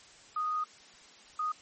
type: tone bursts at uneven times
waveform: sine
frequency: 1242 Hz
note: D#6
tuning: 3 cents flat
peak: -29 dBFS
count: 2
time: 0.36-0.64 / 1.39-1.52 s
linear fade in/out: 5 ms
effects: white hiss -55 dBFS RMS until 1.61 s + MP3 32 kbps